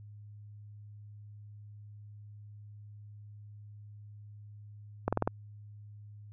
slowing click train, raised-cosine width 1 ms, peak -14 dBFS, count 5, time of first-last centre 5.08-5.275 s, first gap 46 ms, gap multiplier 1.04, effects added 104 Hz sine -47 dBFS peak until 6.32 s

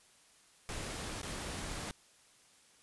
pink noise with dropouts, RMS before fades -41 dBFS, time 0.69-1.91 s, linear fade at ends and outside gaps 0 ms, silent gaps 1.216-1.231 s, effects white hiss -64 dBFS RMS until 2.82 s + resampled to 24000 Hz

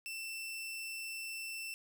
sawtooth tone, 2676 Hz, E7, 25 cents sharp, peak -37 dBFS, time 0.06-1.74 s, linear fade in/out 0 ms, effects none

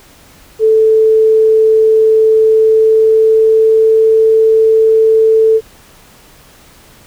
sine tone with pitch glide, 439.6 to 442.7 Hz, A4 to A4, -2 to +11 cents, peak -5 dBFS, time 0.59-5.61 s, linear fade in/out 50 ms, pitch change +13 cents, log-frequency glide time 2.38-4.05 s, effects pink hiss -42 dBFS RMS until 7.06 s

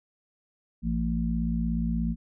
harmonic tone, 56.8 Hz, A#1, 44 cents flat, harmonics 1 / 3 / 4, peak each -29 / -29 / -29 dBFS, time 0.82-2.16 s, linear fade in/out 50 ms, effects none

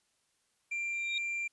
triangle tone, 2372 Hz, D7, 17 cents sharp, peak -31 dBFS, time 0.71-1.48 s, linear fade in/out 10 ms
sine tone with exponential growth, 3741 Hz, A#7, 5 cents sharp, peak -30 dBFS, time 0.93-1.18 s, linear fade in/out 2 ms, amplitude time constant 54 ms
effects white hiss -75 dBFS RMS until 1.52 s + resampled to 24000 Hz

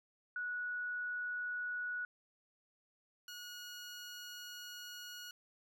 sine / 15% pulse tone pair in turn, 1467 / 1449.3 Hz, F#6 / F#6, -15 / -36 cents, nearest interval unison, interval 21 cents, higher first, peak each -37 / -40 dBFS, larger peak first, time 0.36-2.05 / 3.28-5.31 s, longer second, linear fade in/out 2 ms, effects none

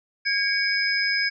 sine tone cluster, 1639 / 2247 / 5050 Hz, G#6 / C#7 / D#8, -23 / +23 / +25 cents, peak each -25 dBFS, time 0.25-1.3 s, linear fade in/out 20 ms, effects none

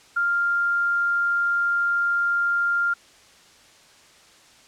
sine tone, 1396.9 Hz, F6, in tune, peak -19 dBFS, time 0.16-2.94 s, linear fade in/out 10 ms, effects white hiss -52 dBFS RMS until 4.67 s + low-pass 7000 Hz 12 dB/octave

